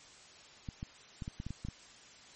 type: clicks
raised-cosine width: 5 ms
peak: -27 dBFS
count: 9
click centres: 0.688 / 0.829 / 1.222 / 1.279 / 1.401 / 1.466 / 1.506 / 1.65 / 1.686 s
effects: white hiss -56 dBFS RMS until 2.35 s + MP3 32 kbps